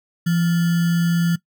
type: tone with sample-and-hold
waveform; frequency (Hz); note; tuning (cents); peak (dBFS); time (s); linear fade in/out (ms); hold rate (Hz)
sine; 170; F3; -46; -15; 0.26-1.36; 10; 1575
effects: noise-tail reverb RT60 0.1 s tail -19 dB re dry